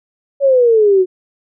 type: exponential sweep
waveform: sine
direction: down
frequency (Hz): 567 to 361.8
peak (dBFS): -7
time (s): 0.4-1.06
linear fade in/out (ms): 50
effects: none